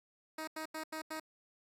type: tone bursts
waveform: 10% pulse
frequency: 314.6 Hz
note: D#4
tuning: 19 cents sharp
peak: -31 dBFS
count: 5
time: 0.38-1.199 s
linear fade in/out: 5 ms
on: 95 ms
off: 86 ms
effects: AAC 64 kbps